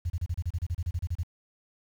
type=tone bursts; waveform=sine; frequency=85.5 Hz; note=F2; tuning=36 cents flat; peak=-26 dBFS; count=15; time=0.05-1.234 s; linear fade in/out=10 ms; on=50 ms; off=31 ms; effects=9-bit